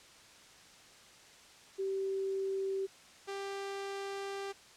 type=tone pair in turn; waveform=sine / sawtooth; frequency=387.2 / 394.9 Hz; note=G4 / G4; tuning=-21 / +13 cents; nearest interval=unison; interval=34 cents; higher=second; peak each=-32 / -34 dBFS; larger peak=first; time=1.78-2.87 / 3.27-4.53 s; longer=second; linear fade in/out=20 ms; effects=white hiss -57 dBFS RMS until 4.76 s + low-pass 7000 Hz 12 dB/octave